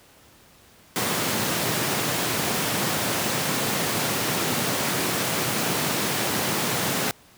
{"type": "high-pass noise", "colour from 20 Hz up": "pink", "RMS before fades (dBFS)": -25, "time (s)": [0.96, 7.11], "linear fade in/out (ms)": 0, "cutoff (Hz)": 120, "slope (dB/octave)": 24, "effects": ["pink hiss -53 dBFS RMS until 7.37 s", "high-pass 60 Hz 12 dB/octave"]}